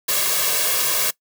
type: noise with comb filter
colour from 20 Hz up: white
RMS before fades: -20 dBFS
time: 0.08-1.11 s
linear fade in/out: 10 ms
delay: 1.8 ms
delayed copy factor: +0.8
effects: noise-tail reverb RT60 0.1 s tail -21 dB re dry + high-pass 200 Hz 12 dB/octave